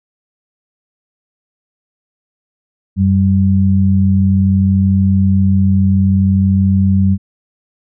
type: tone pair together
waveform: sine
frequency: 93.12 / 193.7 Hz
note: F#2 / G3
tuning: +12 / -20 cents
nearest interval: octave + minor second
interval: 1268 cents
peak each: -11 dBFS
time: 2.96-7.18 s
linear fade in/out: 50 ms
effects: none